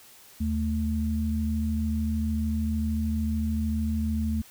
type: tone pair together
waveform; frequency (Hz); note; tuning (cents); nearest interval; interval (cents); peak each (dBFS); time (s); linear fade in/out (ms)
sine; 77.78 / 220; D#2 / A3; 0 / 0; octave + tritone; 1800; -27; 0.4-4.42; 10
effects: white hiss -52 dBFS RMS until 4.5 s